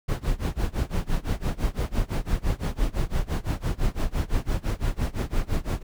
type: noise with tremolo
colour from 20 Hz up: brown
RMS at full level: -22 dBFS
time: 0.08-5.83 s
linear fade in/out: 10 ms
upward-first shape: sine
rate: 5.9 Hz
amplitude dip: 95%
effects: none